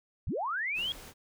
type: linear sweep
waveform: sine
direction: up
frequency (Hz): 36.71 to 3337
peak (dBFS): -30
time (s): 0.27-0.92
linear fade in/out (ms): 0
type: noise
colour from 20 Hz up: pink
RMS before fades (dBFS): -48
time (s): 0.74-1.14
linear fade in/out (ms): 50
effects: none